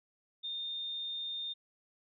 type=tone; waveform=sine; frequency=3638 Hz; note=A#7; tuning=43 cents flat; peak=-36 dBFS; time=0.43-1.54 s; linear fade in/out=20 ms; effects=none